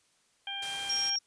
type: harmonic tone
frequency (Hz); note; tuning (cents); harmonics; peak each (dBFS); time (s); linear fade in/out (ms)
794; G5; +22; 1 / 2 / 3 / 4; -43 / -44 / -43 / -36; 0.47-1.16; 2
type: noise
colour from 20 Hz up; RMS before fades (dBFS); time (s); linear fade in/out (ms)
white; -41; 0.62-1.1; 5
type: tone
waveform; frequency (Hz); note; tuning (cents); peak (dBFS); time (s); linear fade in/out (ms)
sine; 5588; F8; 0; -28; 0.89-1.19; 10
effects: white hiss -69 dBFS RMS until 1.26 s + resampled to 22050 Hz